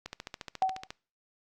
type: click train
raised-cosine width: 0.2 ms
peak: -21 dBFS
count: 13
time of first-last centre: 0.06-0.905 s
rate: 14.2 Hz
type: tone with exponential decay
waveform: sine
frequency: 758 Hz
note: F#5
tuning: 42 cents sharp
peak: -20 dBFS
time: 0.62-0.87 s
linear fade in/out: 1 ms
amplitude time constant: 54 ms
effects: noise-tail reverb RT60 0.4 s tail -24 dB re dry + Opus 48 kbps